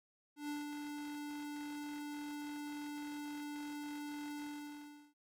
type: tone with ADSR envelope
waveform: square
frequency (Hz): 293.7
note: D4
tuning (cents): 0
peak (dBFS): -39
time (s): 0.36-5.14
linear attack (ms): 130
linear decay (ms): 170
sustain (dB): -4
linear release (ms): 710
effects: AAC 64 kbps